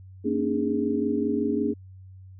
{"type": "tone cluster", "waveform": "sine", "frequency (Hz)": [231.1, 274.7, 300.1, 412.6], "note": ["A#3", "C#4", "D4", "G#4"], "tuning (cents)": [-15, -16, 38, -11], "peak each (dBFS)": -28, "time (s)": [0.24, 1.74], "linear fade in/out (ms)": 20, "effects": ["added 94 Hz sine -43 dBFS peak until 2.39 s"]}